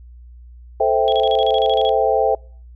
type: chord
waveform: sine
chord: A minor seventh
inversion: none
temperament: equal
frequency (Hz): 440 / 523.3 / 659.3 / 784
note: A4 / C5 / E5 / G5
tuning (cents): 0 / 0 / 0 / 0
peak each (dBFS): -19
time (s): 0.8-2.35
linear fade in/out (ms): 5
type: tone bursts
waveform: sine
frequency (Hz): 3322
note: G#7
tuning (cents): 0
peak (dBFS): -23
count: 11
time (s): 1.08-1.892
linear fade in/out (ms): 0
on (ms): 42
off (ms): 35
effects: noise-tail reverb RT60 0.5 s tail -26 dB re dry + added 60 Hz sine -38 dBFS peak until 2.75 s